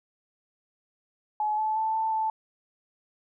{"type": "tone with pitch steps", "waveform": "sine", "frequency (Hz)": [850, 867, 880, 885, 878], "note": ["G#5", "A5", "A5", "A5", "A5"], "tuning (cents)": [40, -26, 0, 10, -4], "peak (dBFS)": -24, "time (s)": [1.4, 2.3], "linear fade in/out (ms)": 2, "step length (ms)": 180, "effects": []}